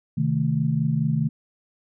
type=chord; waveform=sine; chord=A diminished; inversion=first; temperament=equal; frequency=130.81 / 155.56 / 220 Hz; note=C3 / Eb3 / A3; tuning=0 / 0 / 0 cents; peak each=-25 / -22 / -26 dBFS; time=0.17-1.29 s; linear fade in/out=10 ms; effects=none